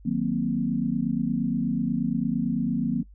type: chord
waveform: sine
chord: C half-diminished seventh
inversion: first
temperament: equal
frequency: 155.56 / 185 / 233.1 / 261.6 Hz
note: Eb3 / Gb3 / Bb3 / C4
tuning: 0 / 0 / 0 / 0 cents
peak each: -31 / -29 / -26 / -29 dBFS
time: 0.05-3.03 s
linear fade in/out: 10 ms
effects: noise-tail reverb RT60 0.1 s tail -23 dB re dry + added 50 Hz sine -46 dBFS peak until 3.14 s